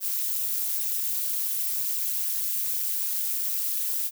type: noise with amplitude modulation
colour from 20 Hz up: violet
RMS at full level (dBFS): -24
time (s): 0-4.11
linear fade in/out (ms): 50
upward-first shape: sine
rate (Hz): 207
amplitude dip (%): 85
effects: none